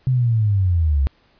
sine linear sweep, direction down, 131.7 to 65 Hz, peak -14 dBFS, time 0.07-1.07 s, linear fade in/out 0 ms, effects pink hiss -58 dBFS RMS until 1.39 s + resampled to 11025 Hz

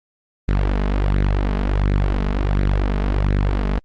sawtooth tone with flanger, 49 Hz, G1, in tune, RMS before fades -18 dBFS, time 0.48-3.79 s, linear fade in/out 0 ms, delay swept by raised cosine 0.48 to 4.78 ms, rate 1.4 Hz, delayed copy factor +0.6, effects low-pass 3000 Hz 12 dB/octave + Opus 32 kbps

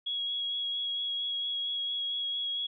sine tone with vibrato, 3322 Hz, G#7, in tune, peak -30 dBFS, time 0.06-2.67 s, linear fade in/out 10 ms, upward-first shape sine, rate 4.4 Hz, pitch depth 13 cents each way, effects none

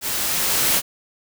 white noise with level ramp, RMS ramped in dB -25 to -17 dBFS, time 0.01-0.82 s, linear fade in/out 50 ms, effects none

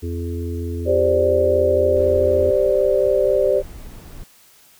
harmonic tone, 85.1 Hz, F2, 44 cents flat, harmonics 1 / 3 / 4 / 5, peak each -24 / -31 / -32 / -32 dBFS, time 0.02-2.52 s, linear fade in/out 20 ms
sine chord, G suspended fourth, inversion none, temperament equal, 392 / 523.3 / 587.3 Hz, G4 / C5 / D5, 0 / 0 / 0 cents, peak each -19 / -18 / -18 dBFS, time 0.85-3.63 s, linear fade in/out 50 ms
brown noise, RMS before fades -36 dBFS, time 1.96-4.24 s, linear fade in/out 5 ms
effects white hiss -51 dBFS RMS until 4.79 s

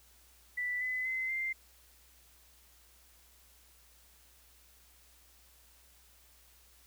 sine tone with pitch steps, 1975.5 / 2014 / 2052 / 2092 Hz, B6 / B6 / C7 / C7, 0 / +33 / -34 / -1 cents, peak -32 dBFS, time 0.57-1.53 s, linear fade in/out 10 ms, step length 240 ms, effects added 60 Hz sine -65 dBFS peak until 6.86 s + white hiss -63 dBFS RMS until 6.86 s

